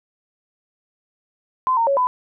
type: tone with pitch steps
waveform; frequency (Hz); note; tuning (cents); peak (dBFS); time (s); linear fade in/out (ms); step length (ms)
sine; 1029 / 919 / 555 / 1002; C6 / A#5 / C#5 / B5; -29 / -25 / +2 / +25; -15; 1.67-2.07; 0; 100
effects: none